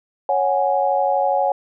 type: chord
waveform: sine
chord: C# suspended fourth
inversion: none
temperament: just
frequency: 554.4 / 739.2 / 831.5 Hz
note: C#5 / F#5 / G#5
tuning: 0 / -2 / +2 cents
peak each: -20 dBFS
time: 0.29-1.52 s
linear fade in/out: 2 ms
effects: none